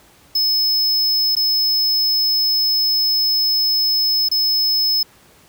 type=tone with dropouts; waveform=square; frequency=5200 Hz; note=E8; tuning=24 cents flat; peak=-15 dBFS; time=0.35-5.03 s; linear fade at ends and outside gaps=5 ms; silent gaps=1.353-1.366 / 4.287-4.314 s; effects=pink hiss -50 dBFS RMS until 5.48 s + high-pass 60 Hz 12 dB/octave